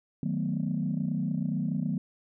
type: chord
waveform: sine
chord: B dominant seventh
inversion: first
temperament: equal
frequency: 155.56 / 185 / 220 / 246.9 Hz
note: D#3 / F#3 / A3 / B3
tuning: 0 / 0 / 0 / 0 cents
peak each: -31 / -31 / -33 / -33 dBFS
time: 0.23-1.98 s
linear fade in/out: 2 ms
effects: tanh soft clip ceiling -19 dBFS